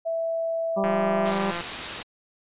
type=tone; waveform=sine; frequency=659.3 Hz; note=E5; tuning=in tune; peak=-24 dBFS; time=0.05-1.32 s; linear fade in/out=20 ms
type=harmonic tone; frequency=196 Hz; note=G3; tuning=in tune; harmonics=1 / 2 / 3 / 4 / 5 / 6; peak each=-27 / -30 / -32 / -33 / -34 / -35 dBFS; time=0.76-1.52 s; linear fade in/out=20 ms
type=click train; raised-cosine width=0.5 ms; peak=-17 dBFS; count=133; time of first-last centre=0.84-1.607 s; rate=172 Hz
type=noise; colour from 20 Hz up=white; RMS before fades=-30 dBFS; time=1.25-2.03 s; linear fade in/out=10 ms
effects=resampled to 8000 Hz